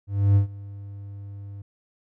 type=tone with ADSR envelope; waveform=triangle; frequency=100 Hz; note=G2; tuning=35 cents sharp; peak=-11 dBFS; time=0.07-1.62 s; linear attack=290 ms; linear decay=110 ms; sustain=-22 dB; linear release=5 ms; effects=none